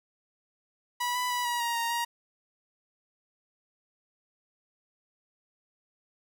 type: tone with pitch steps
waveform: sawtooth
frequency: 977 / 993 / 981 / 961 / 941 / 931 / 943 Hz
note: B5 / B5 / B5 / B5 / A#5 / A#5 / A#5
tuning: -19 / +9 / -12 / -48 / +16 / -2 / +20 cents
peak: -24 dBFS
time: 1-2.05 s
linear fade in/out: 10 ms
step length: 150 ms
effects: none